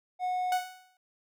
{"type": "tone", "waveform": "triangle", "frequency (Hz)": 731, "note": "F#5", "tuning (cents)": -21, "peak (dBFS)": -26, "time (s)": [0.19, 0.64], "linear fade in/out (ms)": 50}
{"type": "tone with exponential decay", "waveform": "sawtooth", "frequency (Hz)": 740, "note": "F#5", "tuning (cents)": 0, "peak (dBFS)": -25, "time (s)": [0.52, 0.97], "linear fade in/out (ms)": 2, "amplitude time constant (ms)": 97}
{"effects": []}